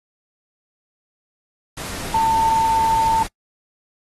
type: tone in noise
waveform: sine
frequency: 896 Hz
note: A5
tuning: 31 cents sharp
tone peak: -14 dBFS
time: 2.14-3.23 s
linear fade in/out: 5 ms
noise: pink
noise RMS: -30 dBFS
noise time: 1.77-3.27 s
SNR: +13 dB
effects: noise-tail reverb RT60 0.1 s tail -24 dB re dry + AAC 32 kbps